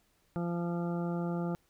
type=harmonic tone; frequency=172.3 Hz; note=F3; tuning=23 cents flat; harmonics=1 / 2 / 3 / 4 / 5 / 7 / 8; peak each=-32 / -38 / -42 / -44 / -46 / -49 / -50 dBFS; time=0.36-1.55 s; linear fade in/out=0 ms; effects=pink hiss -71 dBFS RMS until 1.69 s